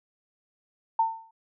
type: tone with exponential decay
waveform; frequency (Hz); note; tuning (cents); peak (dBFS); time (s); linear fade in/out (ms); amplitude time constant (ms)
sine; 900; A5; +39; -17; 0.99-1.31; 5; 68
effects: none